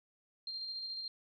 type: tone with tremolo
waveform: sine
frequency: 4186 Hz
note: C8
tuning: in tune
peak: -38 dBFS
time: 0.47-1.08 s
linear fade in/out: 2 ms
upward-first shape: square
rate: 14 Hz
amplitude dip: 25%
effects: none